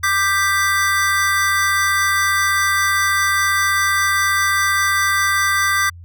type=chord; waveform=square; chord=G major; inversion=second; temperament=equal with one note detuned; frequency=1186.3 / 1568 / 1975.5 Hz; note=D6 / G6 / B6; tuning=+17 / 0 / 0 cents; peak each=-20 dBFS; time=0.03-5.9 s; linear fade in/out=10 ms; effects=added 86 Hz sine -35 dBFS peak until 6.04 s